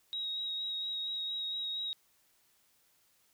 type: tone with vibrato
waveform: sine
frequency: 3800 Hz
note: A#7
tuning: 33 cents sharp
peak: -34 dBFS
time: 0.13-1.93 s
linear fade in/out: 0 ms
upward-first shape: sine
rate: 4.3 Hz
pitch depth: 16 cents each way
effects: white hiss -70 dBFS RMS until 3.33 s